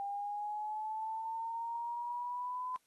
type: linear sweep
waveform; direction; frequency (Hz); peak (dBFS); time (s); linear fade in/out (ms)
sine; up; 798 to 1013; -36; 0-2.76; 0
effects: white hiss -75 dBFS RMS until 2.86 s + AAC 32 kbps